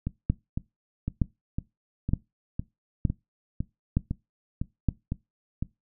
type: two click trains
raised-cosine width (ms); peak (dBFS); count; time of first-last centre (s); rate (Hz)
5; -16 / -10; 12 / 6; 0.07-5.626 / 0.3-4.887; 1.98 / 1.09
effects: noise-tail reverb RT60 0.2 s tail -20 dB re dry